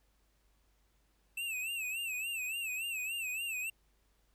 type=tone with vibrato; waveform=square; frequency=2637 Hz; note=E7; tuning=in tune; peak=-36 dBFS; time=1.37-3.7 s; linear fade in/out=5 ms; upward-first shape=sine; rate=3.5 Hz; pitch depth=110 cents each way; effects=added 50 Hz sine -70 dBFS peak until 4.34 s + pink hiss -75 dBFS RMS until 4.34 s